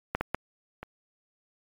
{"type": "clicks", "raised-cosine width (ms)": 0.5, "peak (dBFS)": [-11, -13, -11, -23], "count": 4, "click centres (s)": [0.15, 0.21, 0.346, 0.83], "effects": ["MP3 96 kbps"]}